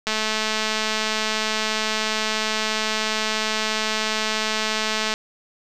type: click train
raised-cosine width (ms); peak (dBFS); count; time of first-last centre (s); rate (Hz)
0.2; -6; 1101; 0.07-5.139; 217
effects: none